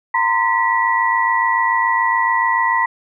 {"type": "tone cluster", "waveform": "sine", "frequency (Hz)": [921, 1028, 1945], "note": ["A#5", "C6", "B6"], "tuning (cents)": [-21, -31, -27], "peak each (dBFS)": -18, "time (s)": [0.14, 2.86], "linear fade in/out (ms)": 5, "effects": []}